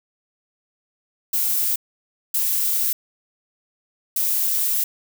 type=noise bursts at uneven times; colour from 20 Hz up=violet; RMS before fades=-21 dBFS; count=3; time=1.33-1.76 / 2.34-2.93 / 4.16-4.84 s; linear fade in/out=5 ms; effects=none